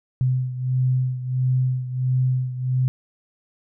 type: beating tone pair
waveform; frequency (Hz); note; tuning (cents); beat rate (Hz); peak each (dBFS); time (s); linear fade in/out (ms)
sine; 127.8 / 129.3; C3 / C3; -40 / -20; 1.5; -20 / -25; 0.21-2.88; 0
effects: none